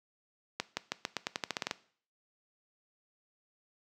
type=accelerating click train; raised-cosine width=0.2 ms; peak=-14 dBFS; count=13; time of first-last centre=0.6-1.711 s; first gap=170 ms; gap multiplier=0.88; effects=noise-tail reverb RT60 0.5 s tail -18 dB re dry + high-pass 150 Hz 12 dB/octave